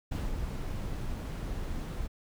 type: noise with ADSR envelope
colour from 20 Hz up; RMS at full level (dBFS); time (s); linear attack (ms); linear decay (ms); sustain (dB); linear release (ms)
brown; -31; 0.11-2.08; 12; 200; -4; 22
effects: none